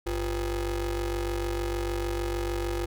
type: ring-modulated tone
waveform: 35% pulse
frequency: 148.2 Hz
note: D3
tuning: 16 cents sharp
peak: -23 dBFS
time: 0.06-2.86 s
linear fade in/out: 10 ms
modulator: 199 Hz
effects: none